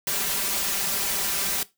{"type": "noise with comb filter", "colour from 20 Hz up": "white", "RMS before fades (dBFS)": -26, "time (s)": [0.07, 1.63], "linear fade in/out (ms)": 2, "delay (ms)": 5.1, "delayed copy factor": 0.8, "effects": ["noise-tail reverb RT60 0.2 s tail -17 dB re dry"]}